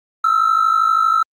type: ring-modulated tone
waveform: triangle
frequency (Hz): 1318.5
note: E6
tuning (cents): 0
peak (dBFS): -6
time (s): 0.24-1.23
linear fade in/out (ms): 2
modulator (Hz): 26.3
effects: tanh soft clip ceiling -7 dBFS + Opus 48 kbps